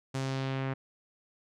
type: tone with low-pass filter sweep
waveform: sawtooth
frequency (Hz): 133.7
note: C3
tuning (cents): +38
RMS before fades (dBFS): -33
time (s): 0.14-0.74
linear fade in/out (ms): 10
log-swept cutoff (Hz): 8100 to 1900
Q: 1.3
effects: none